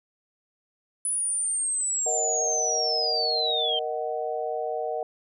sine linear sweep, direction down, 10000 to 3100 Hz, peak -24 dBFS, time 1.05-3.79 s, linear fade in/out 2 ms
sine chord, D# minor, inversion second, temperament just, 466.7 / 622.3 / 746.7 Hz, A#4 / D#5 / F#5, +2 / 0 / +16 cents, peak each -31 dBFS, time 2.06-5.03 s, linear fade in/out 2 ms
effects none

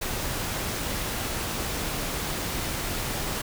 pink noise, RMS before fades -30 dBFS, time 0.01-3.42 s, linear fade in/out 10 ms, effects none

